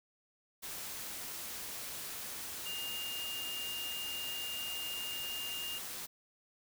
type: tone in noise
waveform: sine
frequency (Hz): 2820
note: F7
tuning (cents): +16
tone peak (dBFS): -39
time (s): 2.65-5.79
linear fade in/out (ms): 20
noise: white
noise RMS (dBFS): -43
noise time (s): 0.62-6.07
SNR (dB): +1
effects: none